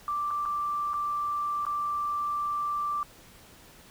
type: tone with dropouts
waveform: sine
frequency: 1174.7 Hz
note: D6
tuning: in tune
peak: -27 dBFS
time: 0.08-3.03 s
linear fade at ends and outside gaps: 1 ms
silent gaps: 0.306-0.31 / 0.454-0.459 / 0.934-0.94 / 1.652-1.666 s
effects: pink hiss -53 dBFS RMS until 3.9 s